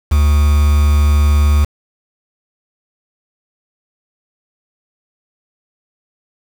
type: tone with quantisation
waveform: triangle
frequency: 73.42 Hz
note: D2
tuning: in tune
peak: -6 dBFS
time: 0.11-1.65 s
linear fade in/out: 10 ms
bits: 4
effects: none